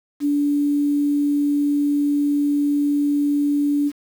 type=tone; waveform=sine; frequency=289.1 Hz; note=D4; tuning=27 cents flat; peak=-16 dBFS; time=0.2-3.92 s; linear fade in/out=50 ms; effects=7-bit